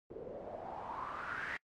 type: noise with low-pass filter sweep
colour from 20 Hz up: white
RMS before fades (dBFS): -43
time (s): 0.1-1.57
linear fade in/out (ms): 5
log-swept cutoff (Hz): 410 to 1900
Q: 5.9
effects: noise-tail reverb RT60 0.1 s tail -26 dB re dry + MP3 64 kbps